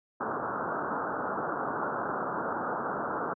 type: low-pass noise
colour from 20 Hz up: white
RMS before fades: -32 dBFS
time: 0.2-3.34 s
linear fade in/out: 10 ms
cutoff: 1500 Hz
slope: 96 dB/octave
effects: high-pass 200 Hz 12 dB/octave